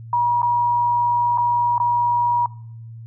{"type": "tone with dropouts", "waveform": "sine", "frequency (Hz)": 959, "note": "A#5", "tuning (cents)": 49, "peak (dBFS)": -15, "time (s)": [0.13, 2.46], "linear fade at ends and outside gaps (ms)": 2, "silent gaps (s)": [[0.419, 0.429], [1.376, 1.382], [1.781, 1.8]], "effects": ["noise-tail reverb RT60 0.7 s tail -22 dB re dry", "added 114 Hz sine -34 dBFS peak until 3.06 s"]}